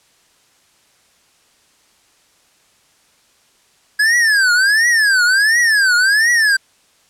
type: tone with vibrato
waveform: square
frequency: 1661.2 Hz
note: G#6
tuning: in tune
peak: -11 dBFS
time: 3.99-6.57 s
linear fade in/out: 10 ms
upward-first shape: triangle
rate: 1.4 Hz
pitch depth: 280 cents each way
effects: white hiss -55 dBFS RMS until 7.09 s + low-pass 9000 Hz 12 dB/octave